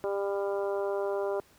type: harmonic tone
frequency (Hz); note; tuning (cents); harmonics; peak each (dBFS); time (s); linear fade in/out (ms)
199.1; G3; +27; 2 / 3 / 4 / 5 / 6 / 7; -30 / -33 / -40 / -41 / -46 / -46; 0.04-1.4; 0
effects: pink hiss -61 dBFS RMS until 1.58 s + high-pass 60 Hz 12 dB/octave